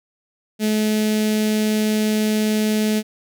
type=tone with notch filter; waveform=sawtooth; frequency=214.7 Hz; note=A3; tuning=42 cents flat; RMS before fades=-19 dBFS; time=0.59-3.03 s; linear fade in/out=50 ms; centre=1100 Hz; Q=0.64; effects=none